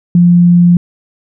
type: tone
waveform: sine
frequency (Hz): 174.61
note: F3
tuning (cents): 0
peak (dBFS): -3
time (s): 0.15-0.77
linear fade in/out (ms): 2
effects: none